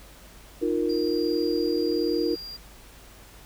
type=chord; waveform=sine; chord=Eb suspended second; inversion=none; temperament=equal with one note detuned; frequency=308.1 / 349.2 / 466.2 Hz; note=Eb4 / F4 / Bb4; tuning=-17 / 0 / 0 cents; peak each=-27 / -26 / -27 dBFS; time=0.61-2.36 s; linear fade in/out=20 ms
type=tone; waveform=triangle; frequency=4780 Hz; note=D8; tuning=30 cents sharp; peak=-35 dBFS; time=0.89-2.57 s; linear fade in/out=10 ms
effects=added 50 Hz sine -50 dBFS peak until 3.45 s + pink hiss -50 dBFS RMS until 3.45 s